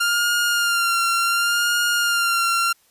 sawtooth tone with vibrato, 1396.9 Hz, F6, in tune, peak -14 dBFS, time 0-2.73 s, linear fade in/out 10 ms, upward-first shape sine, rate 0.69 Hz, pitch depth 33 cents each way, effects white hiss -59 dBFS RMS until 2.9 s + resampled to 32000 Hz

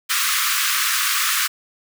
pink high-pass noise, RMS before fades -20 dBFS, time 0.09-1.48 s, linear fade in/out 20 ms, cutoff 1100 Hz, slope 96 dB/octave, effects none

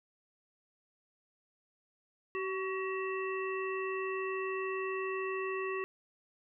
harmonic tone with a mistuned harmonic, 381.4 Hz, G4, 47 cents flat, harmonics 1 / 3 / 5 / 7, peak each -35 / -40 / -42 / -43 dBFS, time 2.35-5.84 s, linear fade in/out 0 ms, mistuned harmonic 3, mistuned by -32 cents, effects none

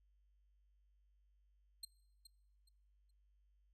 25% pulse tone with echo, 4179 Hz, C8, 3 cents flat, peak -39 dBFS, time 1.83-1.85 s, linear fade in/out 5 ms, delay 420 ms, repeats 3, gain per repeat -12 dB, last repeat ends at 3.11 s, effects noise-tail reverb RT60 0.9 s tail -21 dB re dry + added 50 Hz sine -70 dBFS peak until 3.73 s

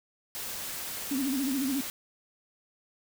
white noise, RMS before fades -37 dBFS, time 0.35-1.9 s, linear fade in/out 0 ms
sine tone with vibrato, 269.8 Hz, C#4, 47 cents flat, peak -27 dBFS, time 1.11-1.81 s, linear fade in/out 5 ms, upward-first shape sine, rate 14 Hz, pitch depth 110 cents each way
effects none

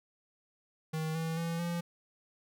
square tone with pitch steps, 158.2 / 162.55 / 167.03 / 171.62 Hz, D#3 / E3 / E3 / F3, +29 / -24 / +23 / -30 cents, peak -33 dBFS, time 0.93-1.81 s, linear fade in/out 10 ms, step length 220 ms, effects none

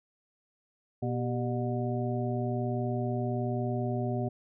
harmonic tone with a mistuned harmonic, 121.2 Hz, B2, 32 cents flat, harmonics 1 / 2 / 3 / 5 / 6, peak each -31 / -34 / -36 / -38 / -39 dBFS, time 1.02-4.29 s, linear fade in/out 10 ms, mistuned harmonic 3, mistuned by +110 cents, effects none

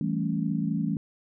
sine chord, A dominant seventh, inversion second, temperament equal, 164.81 / 196 / 220 / 277.2 Hz, E3 / G3 / A3 / C#4, 0 / 0 / 0 / 0 cents, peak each -29 / -31 / -30 / -32 dBFS, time 0.01-0.97 s, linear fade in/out 2 ms, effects none

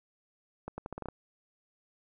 accelerating click train, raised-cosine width 1 ms, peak -24 dBFS, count 8, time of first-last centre 0.68-1.086 s, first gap 100 ms, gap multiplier 0.81, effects none

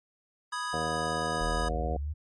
square chord, G# minor, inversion first, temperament equal, 987.8 / 1244.5 / 1661.2 Hz, B5 / D#6 / G#6, 0 / 0 / 0 cents, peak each -37 / -36 / -37 dBFS, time 0.52-1.69 s, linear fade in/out 10 ms
harmonic tone, 79.6 Hz, D#2, 40 cents sharp, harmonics 1 / 2 / 3 / 4 / 5 / 6 / 7 / 8 / 9, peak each -42 / -38 / -41 / -42 / -42 / -37 / -38 / -44 / -35 dBFS, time 0.73-1.97 s, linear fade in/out 5 ms
sine linear sweep, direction up, 36.71 to 78.5 Hz, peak -30 dBFS, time 1.4-2.14 s, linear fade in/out 20 ms
effects MP3 48 kbps

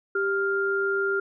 sine tone pair together, 392.9 / 1400 Hz, G4 / F6, +4 / +4 cents, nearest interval octave + minor seventh, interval 2200 cents, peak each -25 / -25 dBFS, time 0.15-1.2 s, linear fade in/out 5 ms, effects none

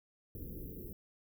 pink band-stop noise, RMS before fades -45 dBFS, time 0.35-0.93 s, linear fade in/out 2 ms, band 460 to 13000 Hz, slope 48 dB/octave, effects none

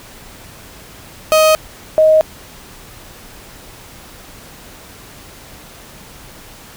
35% pulse / sine tone pair in turn, 627 / 627 Hz, D#5 / D#5, +13 / +13 cents, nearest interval unison, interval 0 cents, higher neither, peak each -6 dBFS, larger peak neither, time 1.32-1.55 / 1.98-2.21 s, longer neither, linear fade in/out 0 ms, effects pink hiss -38 dBFS RMS until 6.76 s

